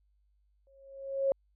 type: tone with exponential growth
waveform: sine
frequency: 545 Hz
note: C#5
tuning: 29 cents flat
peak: -22 dBFS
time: 0.67-1.32 s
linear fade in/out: 1 ms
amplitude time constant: 140 ms
effects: added 50 Hz sine -67 dBFS peak until 1.55 s